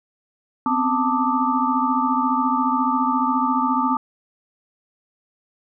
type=tone cluster; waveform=sine; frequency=253.2 / 267.6 / 886 / 1180 / 1262 Hz; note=B3 / C4 / A5 / D6 / D#6; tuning=+43 / +39 / +12 / +8 / +24 cents; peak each=-23 / -27 / -22 / -22 / -29 dBFS; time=0.66-3.97 s; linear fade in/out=2 ms; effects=none